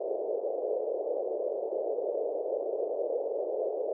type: band-pass noise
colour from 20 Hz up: pink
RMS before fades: -32 dBFS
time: 0-3.93 s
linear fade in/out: 5 ms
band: 420 to 610 Hz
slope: 48 dB/octave
effects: none